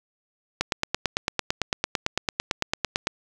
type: click train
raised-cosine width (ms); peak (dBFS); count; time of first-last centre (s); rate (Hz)
0.2; -5; 23; 0.61-3.071; 8.94
effects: 7-bit